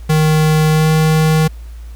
square tone with pitch glide, 155.56 to 157.19 Hz, D#3 to D#3, 0 to +18 cents, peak -10 dBFS, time 0.09-1.48 s, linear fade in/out 10 ms, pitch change +18 cents, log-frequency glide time 0.7-0.9 s, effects added 57 Hz sine -28 dBFS peak until 1.95 s + pink hiss -48 dBFS RMS until 1.95 s

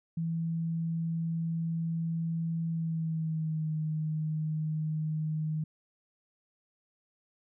sine tone with pitch glide, 164.81 to 155.56 Hz, E3 to D#3, 0 to 0 cents, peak -29 dBFS, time 0.17-5.64 s, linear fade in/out 5 ms, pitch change -100 cents, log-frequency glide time 2.68-3.73 s, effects none

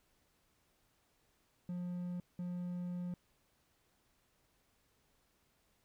triangle tone bursts at uneven times, 177.5 Hz, F3, 28 cents sharp, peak -36 dBFS, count 2, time 1.69-2.2 / 2.39-3.14 s, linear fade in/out 2 ms, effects pink hiss -75 dBFS RMS until 5.84 s

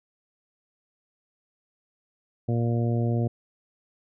harmonic tone, 117.6 Hz, A#2, 16 cents sharp, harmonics 1 / 2 / 3 / 4 / 5 / 6, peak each -23 / -29 / -33 / -35 / -37 / -39 dBFS, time 2.48-3.28 s, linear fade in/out 10 ms, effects none

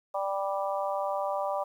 harmonic tone, 196.2 Hz, G3, 2 cents sharp, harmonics 3 / 4 / 5 / 6, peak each -31 / -33 / -35 / -37 dBFS, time 0.14-1.64 s, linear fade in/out 10 ms, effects 10-bit

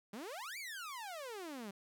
sawtooth exponential two-way sweep, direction up then down, 190.1 to 2385 to 190.1 Hz, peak -40 dBFS, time 0.13-1.71 s, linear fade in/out 5 ms, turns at 0.58 s, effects 13-bit

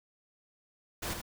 pink noise with echo, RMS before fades -36 dBFS, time 1.02-1.14 s, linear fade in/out 10 ms, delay 76 ms, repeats 1, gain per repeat -5 dB, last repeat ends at 1.216 s, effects none

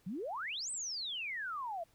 sine exponential two-way sweep, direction up then down, 163.5 to 8440 to 640 Hz, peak -37 dBFS, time 0.06-1.84 s, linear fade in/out 10 ms, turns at 0.71 s, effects pink hiss -70 dBFS RMS until 1.94 s

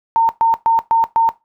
sine tone bursts, 911 Hz, A#5, 40 cents flat, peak -9 dBFS, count 5, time 0.16-1.29 s, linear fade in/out 0 ms, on 130 ms, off 120 ms, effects noise-tail reverb RT60 0.2 s tail -17 dB re dry

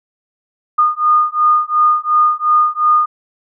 sine beating tone pair, 1222 / 1224.8 Hz, D#6 / D#6, -32 / -28 cents, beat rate 2.8 Hz, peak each -13 dBFS, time 0.78-3.06 s, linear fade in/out 10 ms, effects none

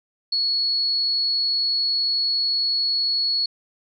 sine tone, 4369 Hz, C#8, 26 cents flat, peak -19 dBFS, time 0.32-3.46 s, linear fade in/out 5 ms, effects none

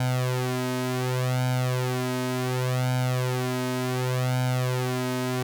sawtooth tone with flanger, 126.8 Hz, B2, 46 cents sharp, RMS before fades -26 dBFS, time 0-5.43 s, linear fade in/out 5 ms, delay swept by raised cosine 1.3 to 3.2 ms, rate 0.68 Hz, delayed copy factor +0.85, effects none

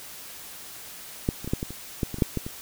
clicks, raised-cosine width 3 ms, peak -9 / -23 / -19 / -10 / -16 / -24 / -11 / -19 / -22 / -6 / -13 / -20 dBFS, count 12, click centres 1.289 / 1.445 / 1.476 / 1.535 / 1.629 / 1.706 / 2.032 / 2.143 / 2.185 / 2.222 / 2.373 / 2.465 s, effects white hiss -42 dBFS RMS until 2.61 s

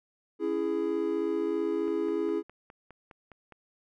triangle chord, C# minor, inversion none, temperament just, 277.2 / 332.6 / 415.8 Hz, C#4 / E4 / G#4, 0 / +16 / +2 cents, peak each -34 / -28 / -28 dBFS, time 0.39-2.43 s, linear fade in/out 50 ms
click train, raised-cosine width 0.5 ms, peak -34 dBFS, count 9, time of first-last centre 1.88-3.523 s, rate 4.87 Hz
effects none

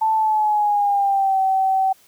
sine tone with pitch glide, 880 to 766.1 Hz, A5 to G5, 0 to -40 cents, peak -15 dBFS, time 0.01-1.93 s, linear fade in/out 10 ms, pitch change -240 cents, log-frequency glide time 0.15-1.39 s, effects white hiss -54 dBFS RMS until 2.07 s

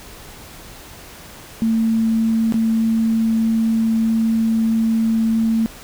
sine tone with dropouts, 224.6 Hz, A3, 36 cents sharp, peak -14 dBFS, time 1.62-5.66 s, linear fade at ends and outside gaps 0 ms, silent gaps 2.523-2.542 s, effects pink hiss -39 dBFS RMS until 5.83 s

